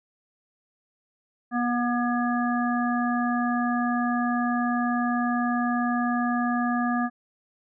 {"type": "harmonic tone with a mistuned harmonic", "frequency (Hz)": 241.9, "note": "B3", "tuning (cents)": -36, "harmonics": [1, 3, 5, 7], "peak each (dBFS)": [-24, -29, -31, -32], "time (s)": [1.51, 7.1], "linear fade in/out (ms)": 50, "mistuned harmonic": 7, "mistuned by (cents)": -16, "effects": []}